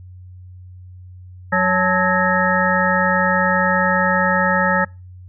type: harmonic tone with a mistuned harmonic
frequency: 185 Hz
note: F#3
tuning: in tune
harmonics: 1 / 3 / 5 / 7 / 9 / 10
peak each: -21 / -21 / -21 / -21 / -21 / -21 dBFS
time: 1.52-4.85 s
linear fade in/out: 10 ms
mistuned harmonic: 5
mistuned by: -91 cents
effects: noise-tail reverb RT60 0.3 s tail -26 dB re dry + added 91 Hz sine -36 dBFS peak until 5.28 s